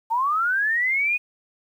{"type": "linear sweep", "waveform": "sine", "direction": "up", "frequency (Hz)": [880, 2500], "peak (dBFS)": -19, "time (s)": [0.1, 1.18], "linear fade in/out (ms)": 20, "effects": ["9-bit"]}